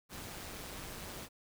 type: noise with amplitude modulation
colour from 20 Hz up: pink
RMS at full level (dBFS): -43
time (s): 0.09-1.29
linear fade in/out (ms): 50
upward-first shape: sine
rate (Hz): 190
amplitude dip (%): 55
effects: none